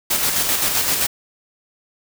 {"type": "noise with tremolo", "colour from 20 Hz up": "white", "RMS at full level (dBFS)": -18, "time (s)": [0.1, 1.07], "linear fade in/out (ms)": 10, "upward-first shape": "square", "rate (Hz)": 7.7, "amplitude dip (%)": 35, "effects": []}